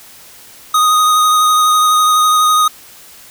square tone with vibrato, 1244.5 Hz, D#6, in tune, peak -9 dBFS, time 0.74-2.68 s, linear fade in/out 5 ms, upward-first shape sine, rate 12 Hz, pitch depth 15 cents each way, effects white hiss -39 dBFS RMS until 3.3 s

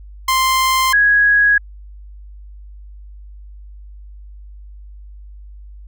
sawtooth / sine tone pair in turn, 1046.5 / 1661.2 Hz, C6 / G#6, 0 / 0 cents, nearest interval minor sixth, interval 800 cents, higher second, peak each -9 dBFS, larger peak neither, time 0.28-0.93 / 0.93-1.58 s, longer neither, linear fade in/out 5 ms, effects added 50 Hz sine -34 dBFS peak until 5.87 s

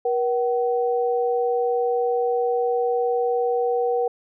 sine tone pair together, 478.9 / 759.5 Hz, A#4 / F#5, +47 / +45 cents, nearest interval minor sixth, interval 798 cents, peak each -20 / -25 dBFS, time 0.05-4.08 s, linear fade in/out 5 ms, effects none

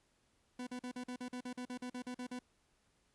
40% pulse tone bursts, 249.1 Hz, B3, 15 cents sharp, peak -40 dBFS, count 15, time 0.59-2.391 s, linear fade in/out 5 ms, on 79 ms, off 44 ms, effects pink hiss -75 dBFS RMS until 3.14 s + resampled to 24000 Hz

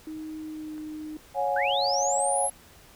sine tone with pitch glide, 312.3 to 307.8 Hz, D#4 to D#4, +7 to -19 cents, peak -34 dBFS, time 0.07-1.17 s, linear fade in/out 2 ms, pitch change -26 cents, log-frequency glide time 0.39-0.73 s
click, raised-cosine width 0.5 ms, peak -34 dBFS, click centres 0.78 s
sine chord, C# suspended fourth, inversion none, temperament equal with one note detuned, 554.4 / 724.8 / 830.6 Hz, C#5 / F#5 / G#5, 0 / -36 / 0 cents, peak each -28 dBFS, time 1.34-2.5 s, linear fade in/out 50 ms
sine linear sweep, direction up, 1436 to 11175 Hz, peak -27 dBFS, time 1.56-2.5 s, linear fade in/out 5 ms
effects pink hiss -53 dBFS RMS until 2.95 s

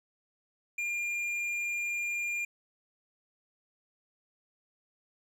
sine tone with tanh clipping, 2404 Hz, D7, 40 cents sharp, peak -32 dBFS, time 0.78-2.45 s, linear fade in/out 5 ms, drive 8 dB, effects none

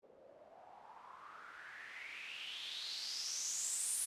blue noise with low-pass filter sweep, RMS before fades -45 dBFS, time 0.02-4.06 s, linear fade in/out 20 ms, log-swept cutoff 460 to 10000 Hz, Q 5.8, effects resampled to 32000 Hz

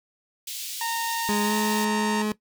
pink high-pass noise, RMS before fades -34 dBFS, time 0.47-1.85 s, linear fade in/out 5 ms, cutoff 3100 Hz, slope 24 dB/octave
harmonic tone, 922 Hz, A#5, 19 cents flat, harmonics 1 / 2 / 3 / 4 / 5 / 6 / 7 / 8 / 9 / 10, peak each -28 / -34 / -38 / -40 / -42 / -44 / -45 / -46 / -47 / -48 dBFS, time 0.81-2.22 s, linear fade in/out 2 ms
30% pulse tone with pitch glide, 207.7 to 212.4 Hz, G#3 to G#3, 0 to +39 cents, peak -21 dBFS, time 1.29-2.32 s, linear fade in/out 0 ms, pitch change +39 cents, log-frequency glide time 1.44-1.53 s
effects noise-tail reverb RT60 0.1 s tail -17 dB re dry

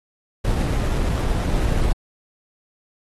brown noise with sample-and-hold, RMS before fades -20 dBFS, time 0.44-1.93 s, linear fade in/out 10 ms, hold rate 4410 Hz, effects AAC 32 kbps

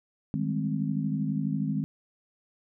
sine chord, Ab major seventh, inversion second, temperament equal with one note detuned, 155.56 / 195.21 / 207.7 / 261.6 Hz, Eb3 / G3 / Ab3 / C4, 0 / -7 / 0 / 0 cents, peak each -30 / -35 / -31 / -32 dBFS, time 0.34-1.84 s, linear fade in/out 0 ms, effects none

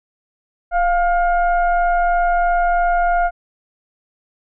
sine tone with frequency modulation, 698.5 Hz, F5, in tune, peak -13 dBFS, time 0.71-3.31 s, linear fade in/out 50 ms, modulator 720 Hz, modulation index 0.71, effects none

